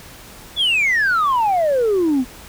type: exponential sweep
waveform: sine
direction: down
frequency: 3520 to 242.8 Hz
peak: -12 dBFS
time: 0.56-2.25 s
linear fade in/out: 50 ms
effects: tanh soft clip ceiling -12 dBFS + pink hiss -40 dBFS RMS until 2.48 s